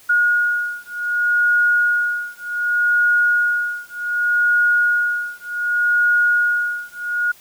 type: beating tone pair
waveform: sine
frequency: 1440 / 1440.66 Hz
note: F#6 / F#6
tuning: -47 / -47 cents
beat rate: 0.66 Hz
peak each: -18 / -18 dBFS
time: 0.09-7.32 s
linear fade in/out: 10 ms
effects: white hiss -48 dBFS RMS until 7.4 s